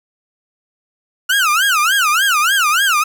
30% pulse tone with vibrato, 1398 Hz, F6, 1 cent sharp, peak -9 dBFS, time 1.29-3.04 s, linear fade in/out 10 ms, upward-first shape sine, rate 3.4 Hz, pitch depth 280 cents each way, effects none

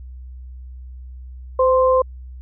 sine tone pair together, 515.3 / 1046.5 Hz, C5 / C6, -27 / 0 cents, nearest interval octave, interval 1227 cents, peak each -13 / -18 dBFS, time 1.59-2.02 s, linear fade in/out 5 ms, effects added 63 Hz sine -33 dBFS peak until 2.41 s

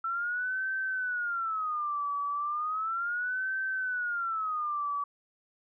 sine tone with vibrato, 1331 Hz, E6, 16 cents sharp, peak -29 dBFS, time 0.04-5.04 s, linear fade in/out 5 ms, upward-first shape sine, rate 0.35 Hz, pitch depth 260 cents each way, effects none

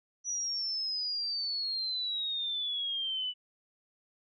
sine exponential sweep, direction down, 5900 to 2960 Hz, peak -31 dBFS, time 0.24-3.34 s, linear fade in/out 50 ms, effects none

